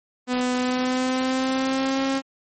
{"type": "tone with pitch glide", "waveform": "sawtooth", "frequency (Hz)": [250, 269.5], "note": ["B3", "C#4"], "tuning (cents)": [21, -49], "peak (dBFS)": -17, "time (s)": [0.27, 2.22], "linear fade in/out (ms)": 50, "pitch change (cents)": 130, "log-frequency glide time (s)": [0.55, 2.03], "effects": ["MP3 32 kbps"]}